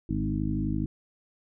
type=harmonic tone with a mistuned harmonic; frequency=51.91 Hz; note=G#1; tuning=in tune; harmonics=1 / 2 / 3 / 4 / 5 / 6; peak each=-33 / -33 / -33 / -33 / -33 / -33 dBFS; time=0.09-0.86 s; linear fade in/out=5 ms; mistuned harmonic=3; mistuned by=-33 cents; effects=none